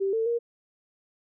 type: tone with pitch steps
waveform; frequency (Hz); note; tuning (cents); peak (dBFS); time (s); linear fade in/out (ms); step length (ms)
sine; 390.2 / 448.4 / 469.8; G4 / A4 / A#4; -8 / +33 / +13; -23; 0-0.39; 20; 130
effects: none